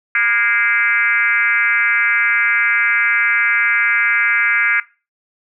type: tone with frequency modulation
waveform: sine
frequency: 1864.7 Hz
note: A#6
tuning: in tune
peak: -12 dBFS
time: 0.15-4.8 s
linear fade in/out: 2 ms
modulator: 222 Hz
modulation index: 2.1
effects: noise-tail reverb RT60 0.3 s tail -18 dB re dry

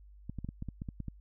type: clicks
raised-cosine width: 5 ms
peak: -26 dBFS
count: 10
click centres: 0.296 / 0.387 / 0.446 / 0.489 / 0.624 / 0.687 / 0.819 / 0.888 / 1.003 / 1.083 s
effects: added 50 Hz sine -52 dBFS peak until 1.2 s

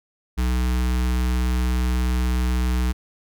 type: tone with notch filter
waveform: square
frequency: 61.74 Hz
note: B1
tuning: in tune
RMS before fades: -21 dBFS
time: 0.37-2.93 s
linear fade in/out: 20 ms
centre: 580 Hz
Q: 1.4
effects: none

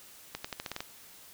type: accelerating click train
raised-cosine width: 0.2 ms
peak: -18 dBFS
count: 8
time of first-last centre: 0.35-0.805 s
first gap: 95 ms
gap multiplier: 0.87
effects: white hiss -53 dBFS RMS until 1.33 s

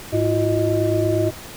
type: tone cluster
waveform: sine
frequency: 104.8 / 331 / 359.6 / 625 Hz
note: G#2 / E4 / F#4 / D#5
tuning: +16 / +7 / -49 / +8 cents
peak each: -22 dBFS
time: 0.12-1.31 s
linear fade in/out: 20 ms
effects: pink hiss -37 dBFS RMS until 1.56 s

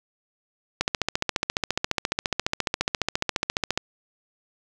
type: click train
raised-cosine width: 0.2 ms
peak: -5 dBFS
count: 44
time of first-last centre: 0.81-3.776 s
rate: 14.5 Hz
effects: none

